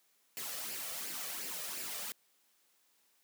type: noise with flanger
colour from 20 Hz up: white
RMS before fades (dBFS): -41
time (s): 0.37-2.12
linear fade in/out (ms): 0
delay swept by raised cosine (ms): 0.4 to 1.7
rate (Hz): 2.8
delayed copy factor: +0.55
effects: white hiss -72 dBFS RMS until 3.23 s + high-pass 200 Hz 12 dB/octave